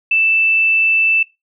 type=tone; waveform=sine; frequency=2648 Hz; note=E7; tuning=7 cents sharp; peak=-11 dBFS; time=0.11-1.23 s; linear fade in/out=5 ms; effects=noise-tail reverb RT60 0.2 s tail -18 dB re dry